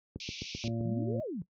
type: click train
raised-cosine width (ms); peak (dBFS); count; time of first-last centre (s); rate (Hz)
3; -25; 6; 0.16-0.809; 7.7
type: band-pass noise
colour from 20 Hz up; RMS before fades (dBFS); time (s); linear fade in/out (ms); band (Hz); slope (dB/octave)
pink; -43; 0.2-0.68; 2; 2300 to 6100; 96
type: harmonic tone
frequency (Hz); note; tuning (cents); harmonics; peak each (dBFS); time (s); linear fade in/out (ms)
115.1; A#2; -22; 1 / 2 / 3 / 5 / 6; -34 / -35 / -40 / -43 / -51; 0.64-1.2; 0
type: exponential two-way sweep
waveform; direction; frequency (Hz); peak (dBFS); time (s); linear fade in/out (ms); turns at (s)
sine; up then down; 155.56 to 653 to 155.56; -34; 0.85-1.42; 2; 1.22
effects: noise-tail reverb RT60 0.1 s tail -18 dB re dry + high-pass 60 Hz 12 dB/octave